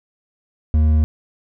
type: tone with hard clipping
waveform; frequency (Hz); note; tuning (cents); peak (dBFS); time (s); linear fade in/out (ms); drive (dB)
triangle; 77.2; D#2; -13; -13; 0.74-1.04; 0; 9
effects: none